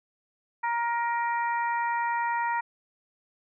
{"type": "harmonic tone", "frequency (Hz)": 470, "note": "A#4", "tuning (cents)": 14, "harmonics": [2, 3, 4, 5], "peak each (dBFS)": [-26, -36, -33, -41], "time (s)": [0.63, 2.61], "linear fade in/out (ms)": 10, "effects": []}